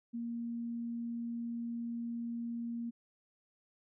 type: tone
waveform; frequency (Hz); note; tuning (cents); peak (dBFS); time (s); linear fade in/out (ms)
sine; 234.3; A#3; +9; -36; 0.13-2.91; 20
effects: none